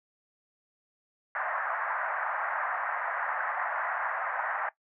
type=band-pass noise; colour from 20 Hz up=white; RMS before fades=-32 dBFS; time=1.35-4.69 s; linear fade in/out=2 ms; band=640 to 1800 Hz; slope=48 dB/octave; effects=noise-tail reverb RT60 0.1 s tail -17 dB re dry